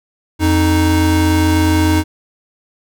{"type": "tone pair together", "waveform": "square", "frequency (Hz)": [87.31, 311.1], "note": ["F2", "D#4"], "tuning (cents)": [0, 0], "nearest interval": "octave + minor seventh", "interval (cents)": 2200, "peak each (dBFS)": -14, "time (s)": [0.39, 2.04], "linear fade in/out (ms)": 50, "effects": []}